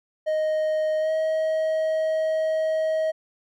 triangle tone with pitch glide, 622.3 to 633.2 Hz, D#5 to D#5, 0 to +30 cents, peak -19 dBFS, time 0.26-3.12 s, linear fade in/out 20 ms, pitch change +30 cents, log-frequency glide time 0.99-1.11 s, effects none

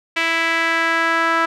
sawtooth tone with band-pass filter sweep, 330 Hz, E4, 2 cents sharp, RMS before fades -18 dBFS, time 0.16-1.46 s, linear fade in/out 10 ms, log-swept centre 2300 to 1400 Hz, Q 2.5, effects none

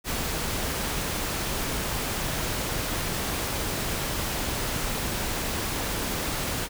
pink noise, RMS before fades -29 dBFS, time 0.04-6.69 s, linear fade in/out 50 ms, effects none

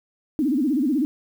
sine tone with vibrato, 277.2 Hz, C#4, in tune, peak -18 dBFS, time 0.39-1.05 s, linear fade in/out 0 ms, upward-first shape sine, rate 16 Hz, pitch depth 240 cents each way, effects 8-bit

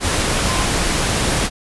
sine tone in noise, 1038 Hz, C6, 14 cents flat, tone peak -24 dBFS, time 0.46-0.67 s, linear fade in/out 50 ms, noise pink, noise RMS -18 dBFS, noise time 0-1.5 s, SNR -9 dB, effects resampled to 24000 Hz

